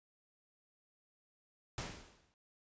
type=noise with exponential decay; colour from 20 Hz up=pink; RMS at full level=-39 dBFS; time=1.78-2.34 s; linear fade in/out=1 ms; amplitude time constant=120 ms; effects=resampled to 16000 Hz

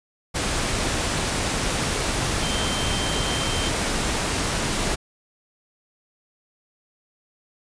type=tone in noise; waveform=sine; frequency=3136 Hz; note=G7; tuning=in tune; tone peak=-30 dBFS; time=2.42-3.7 s; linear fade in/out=20 ms; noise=pink; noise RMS=-24 dBFS; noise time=0.34-4.96 s; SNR=-9 dB; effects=resampled to 22050 Hz

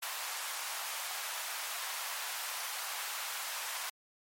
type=high-pass noise; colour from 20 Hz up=pink; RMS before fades=-39 dBFS; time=0.02-3.9 s; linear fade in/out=10 ms; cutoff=790 Hz; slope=24 dB/octave; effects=MP3 64 kbps

